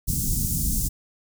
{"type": "band-stop noise", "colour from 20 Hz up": "pink", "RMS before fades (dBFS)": -24, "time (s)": [0.07, 0.89], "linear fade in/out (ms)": 20, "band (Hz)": [220, 6600], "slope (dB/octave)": 24, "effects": []}